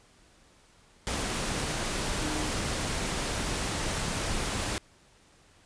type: tone in noise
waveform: sine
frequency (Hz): 305.6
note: D#4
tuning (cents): -31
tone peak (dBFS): -35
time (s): 2.21-2.49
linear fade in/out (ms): 0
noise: pink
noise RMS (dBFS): -31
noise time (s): 1.07-4.78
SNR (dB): -7
effects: pink hiss -60 dBFS RMS until 5.65 s + resampled to 22050 Hz